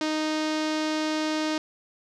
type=tone with low-pass filter; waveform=sawtooth; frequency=310 Hz; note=D#4; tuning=6 cents flat; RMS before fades=-27 dBFS; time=0.01-1.58 s; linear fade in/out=2 ms; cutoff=5200 Hz; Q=1.7; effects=none